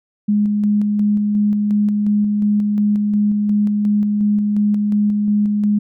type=tone with tremolo; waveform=sine; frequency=207.7 Hz; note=G#3; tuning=in tune; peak=-12 dBFS; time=0.28-5.79 s; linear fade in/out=10 ms; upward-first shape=square; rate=2.8 Hz; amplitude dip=25%; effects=none